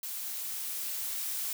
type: noise with level ramp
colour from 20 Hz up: blue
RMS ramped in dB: -38 to -34 dBFS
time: 0.03-1.53 s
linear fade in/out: 2 ms
effects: none